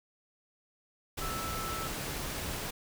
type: tone in noise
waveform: sine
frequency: 1318.5 Hz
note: E6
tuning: in tune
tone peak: -38 dBFS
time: 1.21-1.88 s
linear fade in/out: 10 ms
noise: pink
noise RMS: -37 dBFS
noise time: 1.17-2.71 s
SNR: -4 dB
effects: none